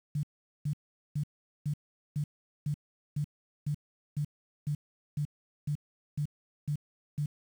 sine tone bursts, 147.2 Hz, D3, 4 cents sharp, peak -28 dBFS, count 15, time 0.15-7.26 s, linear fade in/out 5 ms, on 82 ms, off 420 ms, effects 9-bit

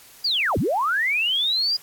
sine linear two-way sweep, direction down then up, 4925 to 65.41 to 4925 Hz, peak -19 dBFS, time 0.24-1.77 s, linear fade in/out 10 ms, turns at 0.58 s, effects white hiss -48 dBFS RMS until 1.82 s + AAC 64 kbps

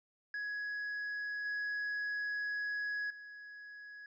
triangle tone with level steps, 1673 Hz, G#6, 12 cents sharp, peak -35 / -33 / -46 dBFS, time 0.34-4.06 s, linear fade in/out 2 ms, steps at 1.45 / 3.1 s, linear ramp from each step 5 ms, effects resampled to 16000 Hz

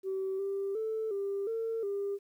sine tone with pitch steps, 383 / 394 / 440.5 / 397 / 452.5 / 400.3 Hz, G4 / G4 / A4 / G4 / A4 / G4, -40 / +9 / +2 / +22 / +48 / +36 cents, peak -30 dBFS, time 0.03-2.19 s, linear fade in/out 50 ms, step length 360 ms, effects tanh soft clip ceiling -27 dBFS + 11-bit

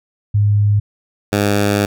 sine / 10% pulse tone pair in turn, 103.3 / 102.11 Hz, G#2 / G#2, -9 / -29 cents, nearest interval unison, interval 20 cents, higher first, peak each -10 / -5 dBFS, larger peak second, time 0.34-0.8 / 1.32-1.86 s, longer second, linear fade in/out 10 ms, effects none

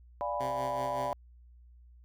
sine chord, D diminished seventh, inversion none, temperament equal with one note detuned, 587.3 / 698.5 / 824.9 / 987.8 Hz, D5 / F5 / Ab5 / Cb6, 0 / 0 / -12 / 0 cents, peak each -35 / -38 / -38 / -35 dBFS, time 0.21-1.13 s, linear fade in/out 0 ms
10% pulse tone with tremolo, 130.81 Hz, C3, in tune, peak -29 dBFS, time 0.4-1.13 s, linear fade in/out 2 ms, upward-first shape sine, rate 5.3 Hz, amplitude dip 50%
effects added 60 Hz sine -53 dBFS peak until 2.04 s

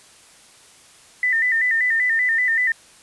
sine tone with vibrato, 1903 Hz, A#6, 35 cents sharp, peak -16 dBFS, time 1.23-2.72 s, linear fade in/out 2 ms, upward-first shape square, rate 5.2 Hz, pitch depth 82 cents each way, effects white hiss -49 dBFS RMS until 3.02 s + resampled to 24000 Hz

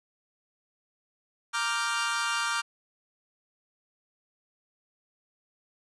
sawtooth chord, G minor seventh, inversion first, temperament equal, 932.3 / 1174.7 / 1396.9 / 1568 Hz, Bb5 / D6 / F6 / G6, 0 / 0 / 0 / 0 cents, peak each -31 / -28 / -27 / -31 dBFS, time 1.53-2.62 s, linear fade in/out 20 ms, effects resampled to 22050 Hz

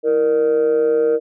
sine tone with amplitude modulation, 466.2 Hz, A#4, in tune, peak -8 dBFS, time 0.03-1.2 s, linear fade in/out 50 ms, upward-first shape sine, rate 139 Hz, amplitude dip 75%, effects tanh soft clip ceiling -9 dBFS

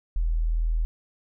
sine tone, 40.69 Hz, E1, 22 cents flat, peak -21 dBFS, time 0.16-0.85 s, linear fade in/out 0 ms, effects none

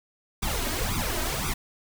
pink noise with flanger, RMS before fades -28 dBFS, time 0.42-1.54 s, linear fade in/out 10 ms, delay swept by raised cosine 0.82 to 3.22 ms, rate 1.9 Hz, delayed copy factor +0.95, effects none

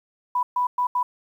sine tone bursts at uneven times, 988 Hz, B5, in tune, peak -19 dBFS, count 4, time 0.35-0.43 / 0.56-0.67 / 0.78-0.87 / 0.95-1.03 s, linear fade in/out 5 ms, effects 9-bit

